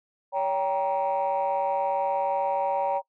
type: chord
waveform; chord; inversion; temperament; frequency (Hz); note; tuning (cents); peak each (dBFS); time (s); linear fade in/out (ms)
sine; G diminished; second; just; 564.5 / 784 / 940.8; Db5 / G5 / Bb5; +31 / 0 / +16; -26; 0.32-3.02; 50
effects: noise-tail reverb RT60 0.1 s tail -21 dB re dry + tanh soft clip ceiling -18 dBFS